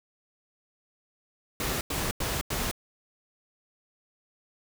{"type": "noise bursts", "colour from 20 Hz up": "pink", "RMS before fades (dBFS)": -30, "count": 4, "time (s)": [1.6, 2.713], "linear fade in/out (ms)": 2, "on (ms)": 210, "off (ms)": 91, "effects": []}